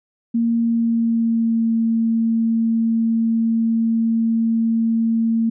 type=tone with pitch glide; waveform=sine; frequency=231.6 to 227.1 Hz; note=A#3 to A#3; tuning=-11 to -45 cents; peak=-15 dBFS; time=0.34-5.5 s; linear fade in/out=10 ms; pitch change=-34 cents; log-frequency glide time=0.58-1.7 s; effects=none